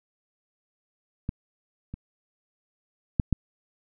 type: clicks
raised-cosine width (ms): 5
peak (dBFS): -16 / -23 / -8 / -9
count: 4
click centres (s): 1.291 / 1.94 / 3.198 / 3.327
effects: none